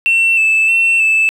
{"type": "tone with vibrato", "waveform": "sine", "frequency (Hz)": 2665, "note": "E7", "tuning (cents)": 18, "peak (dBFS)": -7, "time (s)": [0.06, 1.29], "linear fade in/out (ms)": 0, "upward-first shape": "square", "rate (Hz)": 1.6, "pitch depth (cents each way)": 23, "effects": ["tanh soft clip ceiling -7 dBFS", "7-bit"]}